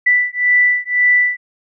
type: beating tone pair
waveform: sine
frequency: 1975.5 / 1977.4 Hz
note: B6 / B6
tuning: 0 / +2 cents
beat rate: 1.9 Hz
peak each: -14 / -14 dBFS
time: 0.06-1.37 s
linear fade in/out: 10 ms
effects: none